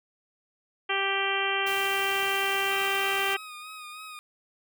harmonic tone, 392 Hz, G4, in tune, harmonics 1 / 2 / 3 / 4 / 5 / 6 / 7 / 8, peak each -33 / -33 / -33 / -33 / -33 / -33 / -33 / -33 dBFS, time 0.89-3.37 s, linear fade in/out 10 ms
white noise, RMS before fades -39 dBFS, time 1.66-3.35 s, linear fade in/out 10 ms
20% pulse tone with vibrato, 1244.5 Hz, D#6, in tune, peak -35 dBFS, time 2.71-4.19 s, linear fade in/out 0 ms, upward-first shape sine, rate 3.2 Hz, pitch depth 38 cents each way
effects none

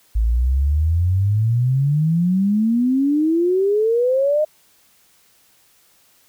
sine exponential sweep, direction up, 53 to 622.3 Hz, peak -14 dBFS, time 0.15-4.45 s, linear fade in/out 10 ms, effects white hiss -56 dBFS RMS until 6.28 s

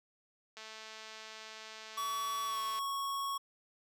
click train, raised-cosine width 0.2 ms, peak -31 dBFS, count 487, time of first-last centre 0.57-2.789 s, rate 219 Hz
square tone with pitch glide, 1132 to 1105.5 Hz, C#6 to C#6, +36 to -5 cents, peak -35 dBFS, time 1.97-3.38 s, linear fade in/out 10 ms, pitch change -41 cents, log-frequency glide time 2.46-2.6 s
effects high-pass 400 Hz 12 dB/octave

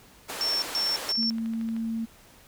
pink band-pass noise, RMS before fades -36 dBFS, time 0.28-1.13 s, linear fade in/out 20 ms, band 420 to 13000 Hz, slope 12 dB/octave
sine tone bursts, 5430 Hz, F8, 50 cents flat, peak -24 dBFS, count 3, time 0.41-1.3 s, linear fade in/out 0 ms, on 210 ms, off 130 ms
click train, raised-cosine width 0.3 ms, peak -30 dBFS, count 16, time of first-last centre 0.62-1.765 s, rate 13.1 Hz
sine tone, 226.1 Hz, A3, 47 cents sharp, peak -27 dBFS, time 1.17-2.06 s, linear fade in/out 20 ms
effects pink hiss -54 dBFS RMS until 2.47 s

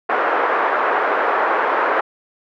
white band-pass noise, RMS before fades -18 dBFS, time 0.09-2.01 s, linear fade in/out 10 ms, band 390 to 1500 Hz, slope 24 dB/octave, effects none

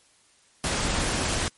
pink noise, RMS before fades -26 dBFS, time 0.64-1.48 s, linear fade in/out 0 ms, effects white hiss -60 dBFS RMS until 1.57 s + MP3 48 kbps

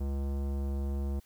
sine tone with tanh clipping, 69.3 Hz, C#2, in tune, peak -32 dBFS, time 0-1.2 s, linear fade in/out 10 ms, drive 18 dB, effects white hiss -65 dBFS RMS until 1.25 s

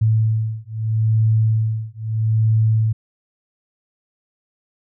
sine beating tone pair, 110 / 110.78 Hz, A2 / A2, 0 / +12 cents, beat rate 0.78 Hz, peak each -18 dBFS, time 0.01-2.93 s, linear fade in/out 10 ms, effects none

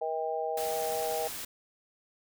harmonic tone, 159.1 Hz, D#3, 39 cents sharp, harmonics 3 / 4 / 5, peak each -34 / -34 / -34 dBFS, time 0.01-1.28 s, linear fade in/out 10 ms
white noise, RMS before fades -39 dBFS, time 0.57-1.45 s, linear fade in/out 5 ms
effects none

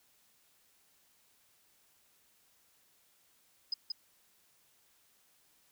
sine tone with echo, 5020 Hz, D#8, 15 cents sharp, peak -30 dBFS, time 3.72-3.74 s, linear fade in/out 5 ms, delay 180 ms, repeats 1, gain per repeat -3 dB, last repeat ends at 3.92 s, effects white hiss -69 dBFS RMS until 5.71 s

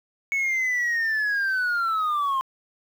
sine linear sweep, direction down, 2217 to 1046.5 Hz, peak -19 dBFS, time 0.32-2.41 s, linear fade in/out 0 ms, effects tanh soft clip ceiling -20 dBFS + 8-bit

